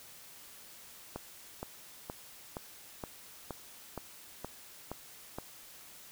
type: click train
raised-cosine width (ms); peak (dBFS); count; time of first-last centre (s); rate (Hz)
1; -24; 10; 1.16-5.385; 2.13
effects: white hiss -53 dBFS RMS until 6.11 s